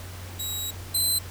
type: tone pair in turn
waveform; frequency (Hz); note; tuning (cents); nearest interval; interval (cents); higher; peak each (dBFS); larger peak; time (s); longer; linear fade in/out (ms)
15% pulse; 3850 / 4063; B7 / B7; -45 / +48; minor second; 93; second; -22 / -15; second; 0.39-0.71 / 0.94-1.19; first; 10
effects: added 91 Hz sine -38 dBFS peak until 1.3 s + pink hiss -43 dBFS RMS until 1.3 s